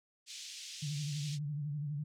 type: band-pass noise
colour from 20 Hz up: white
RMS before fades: -47 dBFS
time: 0.26-1.39 s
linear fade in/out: 50 ms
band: 2700 to 6600 Hz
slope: 24 dB/octave
type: tone with vibrato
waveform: sine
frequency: 146.83 Hz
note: D3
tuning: in tune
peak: -35 dBFS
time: 0.82-2.04 s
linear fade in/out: 10 ms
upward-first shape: sine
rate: 12 Hz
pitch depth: 74 cents each way
effects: none